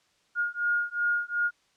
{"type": "beating tone pair", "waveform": "sine", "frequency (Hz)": [1425, 1427.7], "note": ["F6", "F6"], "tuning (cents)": [34, 38], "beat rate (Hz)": 2.7, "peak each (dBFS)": [-28, -28], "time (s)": [0.35, 1.51], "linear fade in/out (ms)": 50, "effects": ["white hiss -67 dBFS RMS until 1.76 s", "low-pass 6000 Hz 12 dB/octave"]}